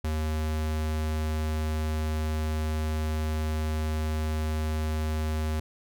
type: tone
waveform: square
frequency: 77.78 Hz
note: D#2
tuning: in tune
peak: -27 dBFS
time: 0.04-5.6 s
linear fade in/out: 5 ms
effects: none